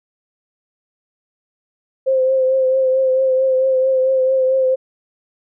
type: tone with vibrato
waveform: sine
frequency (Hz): 523.3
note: C5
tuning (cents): 0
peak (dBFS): -12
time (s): 2.06-4.76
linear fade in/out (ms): 20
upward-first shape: triangle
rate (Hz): 4.5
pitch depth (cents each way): 31
effects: none